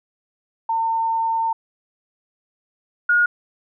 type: tone pair in turn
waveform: sine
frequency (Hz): 905 / 1436.6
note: A5 / F6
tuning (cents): +48 / +48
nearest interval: minor sixth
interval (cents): 800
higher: second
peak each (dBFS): -18 / -13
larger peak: second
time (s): 0.69-1.53 / 3.09-3.26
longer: first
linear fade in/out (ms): 5
effects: none